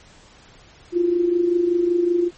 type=tone with amplitude modulation; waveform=sine; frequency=348.6 Hz; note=F4; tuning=3 cents flat; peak=-13 dBFS; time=0.92-2.31 s; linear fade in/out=50 ms; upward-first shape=sine; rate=25.3 Hz; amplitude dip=60%; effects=pink hiss -49 dBFS RMS until 2.37 s + MP3 32 kbps